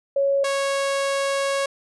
sine / sawtooth tone pair in turn, 554.4 / 552 Hz, C#5 / C#5, 0 / -7 cents, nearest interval unison, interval 7 cents, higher first, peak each -17 dBFS, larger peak neither, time 0.16-0.44 / 0.44-1.66 s, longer second, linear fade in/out 5 ms, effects resampled to 24000 Hz

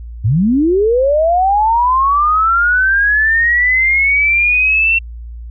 sine linear sweep, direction up, 93.4 to 2719 Hz, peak -9 dBFS, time 0.24-4.99 s, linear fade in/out 10 ms, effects added 58 Hz sine -26 dBFS peak until 5.5 s

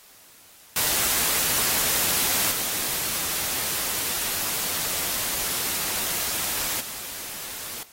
white noise with level steps, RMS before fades -23 / -27 / -35 dBFS, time 0.76-7.83 s, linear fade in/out 2 ms, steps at 2.51 / 6.8 s, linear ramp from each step 10 ms, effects white hiss -51 dBFS RMS until 7.92 s + AAC 48 kbps

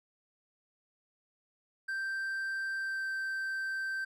triangle tone with pitch glide, 1568 to 1559 Hz, G6 to G6, 0 to -10 cents, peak -31 dBFS, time 1.88-4.05 s, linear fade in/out 10 ms, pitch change -10 cents, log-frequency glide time 2.79-3.06 s, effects none

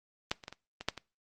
clicks, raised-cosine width 0.2 ms, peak -11 / -29 / -23 / -27 / -23 / -11 / -23 dBFS, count 7, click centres 0.315 / 0.438 / 0.481 / 0.526 / 0.81 / 0.886 / 0.977 s, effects noise-tail reverb RT60 0.3 s tail -22 dB re dry + Opus 32 kbps

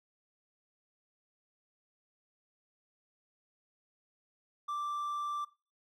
triangle tone, 1174.7 Hz, D6, in tune, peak -32 dBFS, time 4.68-5.45 s, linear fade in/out 10 ms, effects noise-tail reverb RT60 0.3 s tail -18 dB re dry

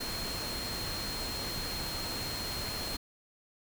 sine tone in noise, 4223 Hz, C8, 15 cents sharp, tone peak -38 dBFS, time 0-2.97 s, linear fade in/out 10 ms, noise pink, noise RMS -38 dBFS, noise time 0-2.97 s, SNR -3 dB, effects none

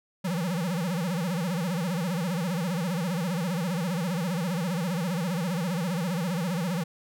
square tone with vibrato, 174.61 Hz, F3, in tune, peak -27 dBFS, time 0.24-6.84 s, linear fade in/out 10 ms, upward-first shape sine, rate 15 Hz, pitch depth 180 cents each way, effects none

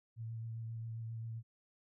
sine tone with vibrato, 113.6 Hz, A#2, 44 cents flat, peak -40 dBFS, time 0.16-1.43 s, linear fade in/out 50 ms, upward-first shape sine, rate 7.5 Hz, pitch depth 19 cents each way, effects none

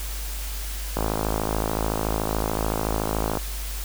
click train, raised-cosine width 1 ms, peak -10 dBFS, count 130, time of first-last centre 0.97-3.372 s, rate 53.7 Hz, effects added 50 Hz sine -29 dBFS peak until 3.84 s + white hiss -36 dBFS RMS until 3.84 s

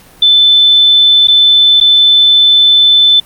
sine tone with dropouts, 3520 Hz, A7, in tune, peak -3 dBFS, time 0.22-3.2 s, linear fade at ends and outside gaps 5 ms, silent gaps 1.273-1.282 / 1.802-1.81 s, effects pink hiss -40 dBFS RMS until 3.25 s + Opus 48 kbps

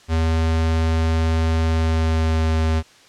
square tone with pitch glide, 81 to 79.93 Hz, E2 to D#2, -30 to +47 cents, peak -17 dBFS, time 0.08-2.83 s, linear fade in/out 50 ms, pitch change -23 cents, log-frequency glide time 1.66-2.56 s, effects white hiss -49 dBFS RMS until 3.08 s + low-pass 6000 Hz 12 dB/octave

